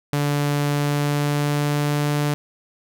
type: tone with pitch glide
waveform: sawtooth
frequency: 145 to 146.85 Hz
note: D3 to D3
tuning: -22 to 0 cents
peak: -15 dBFS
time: 0.13-2.34 s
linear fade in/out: 0 ms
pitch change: +22 cents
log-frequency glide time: 0.69-2.11 s
effects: none